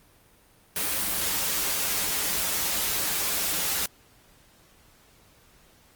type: noise with comb filter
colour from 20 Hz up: white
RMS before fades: -27 dBFS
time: 0.76-3.86 s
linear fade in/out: 2 ms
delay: 8.1 ms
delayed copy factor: -0.55
effects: pink hiss -58 dBFS RMS until 5.95 s + Opus 32 kbps